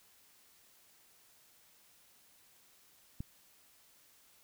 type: click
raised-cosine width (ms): 5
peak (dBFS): -27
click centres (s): 3.205
effects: white hiss -65 dBFS RMS until 4.43 s